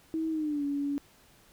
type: tone with pitch glide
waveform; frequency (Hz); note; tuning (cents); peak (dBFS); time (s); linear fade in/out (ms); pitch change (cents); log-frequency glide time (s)
sine; 320.9 to 284.2; E4 to C#4; -46 to +43; -28; 0.14-0.98; 0; -211; 0.3-0.64
effects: pink hiss -60 dBFS RMS until 1.52 s